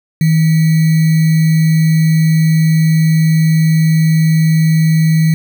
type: tone with sample-and-hold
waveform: sine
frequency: 160 Hz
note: D#3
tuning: 49 cents sharp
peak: -7 dBFS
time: 0.21-5.34 s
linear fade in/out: 2 ms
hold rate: 2100 Hz
effects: none